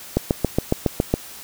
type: click train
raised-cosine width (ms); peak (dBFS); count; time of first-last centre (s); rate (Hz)
2; -3; 8; 0.17-1.14; 7.22
effects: white hiss -39 dBFS RMS until 1.43 s